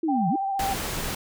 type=linear two-way sweep; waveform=sine; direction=down then up; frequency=340 to 159.9 to 340 Hz; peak=-22 dBFS; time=0.03-0.36 s; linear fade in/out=5 ms; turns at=0.29 s
type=tone with vibrato; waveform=sine; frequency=784 Hz; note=G5; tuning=in tune; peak=-24 dBFS; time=0.08-0.74 s; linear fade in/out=10 ms; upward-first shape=triangle; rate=15 Hz; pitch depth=35 cents each way
type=noise; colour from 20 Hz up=pink; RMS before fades=-30 dBFS; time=0.59-1.15 s; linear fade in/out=5 ms
effects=none